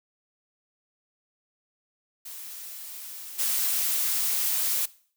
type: noise with level steps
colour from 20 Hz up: blue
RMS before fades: -40 / -26 dBFS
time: 2.25-4.86 s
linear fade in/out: 10 ms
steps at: 3.38 s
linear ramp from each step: 20 ms
effects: noise-tail reverb RT60 0.5 s tail -20 dB re dry